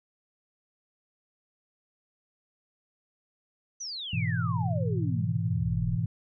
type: exponential sweep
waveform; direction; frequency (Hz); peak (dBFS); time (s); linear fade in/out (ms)
sine; down; 6180 to 32.51; -34; 3.8-5.97; 10
type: chord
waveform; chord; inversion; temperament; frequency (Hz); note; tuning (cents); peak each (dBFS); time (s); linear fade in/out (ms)
sine; E major; first; equal with one note detuned; 104.67 / 123.47 / 164.81; G#2 / B2 / E3; +14 / 0 / 0; -30; 4.13-6.06; 5
effects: none